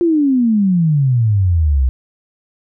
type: exponential sweep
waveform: sine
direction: down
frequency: 352.6 to 62.1 Hz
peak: -10 dBFS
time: 0.01-1.89 s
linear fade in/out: 0 ms
effects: none